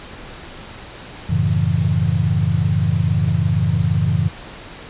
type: chord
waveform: sine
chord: F# minor seventh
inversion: none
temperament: equal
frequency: 92.5 / 110 / 138.59 / 164.81 Hz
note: F#2 / A2 / C#3 / E3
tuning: 0 / 0 / 0 / 0 cents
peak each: -20 dBFS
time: 1.29-4.29 s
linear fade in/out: 10 ms
effects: pink hiss -36 dBFS RMS until 4.89 s + resampled to 8000 Hz